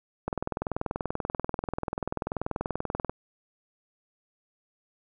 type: click train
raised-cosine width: 1 ms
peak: -15 dBFS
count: 59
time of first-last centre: 0.28-3.096 s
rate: 20.6 Hz
effects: none